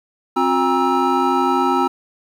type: tone cluster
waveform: triangle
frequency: 265.9 / 358.6 / 807 / 944 / 1312 Hz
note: C4 / F4 / G#5 / A#5 / E6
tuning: +28 / +46 / -50 / +22 / -9 cents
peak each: -19 dBFS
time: 0.36-1.88 s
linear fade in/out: 10 ms
effects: 8-bit